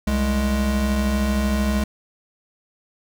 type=tone pair together; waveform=square; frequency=65.41 / 209.2 Hz; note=C2 / G#3; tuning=0 / +13 cents; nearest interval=octave + minor sixth; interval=2013 cents; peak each=-22 dBFS; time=0.07-1.84 s; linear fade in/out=5 ms; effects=none